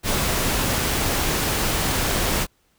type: noise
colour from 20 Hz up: pink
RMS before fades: -22 dBFS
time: 0.03-2.47 s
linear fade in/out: 50 ms
effects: pink hiss -64 dBFS RMS until 2.78 s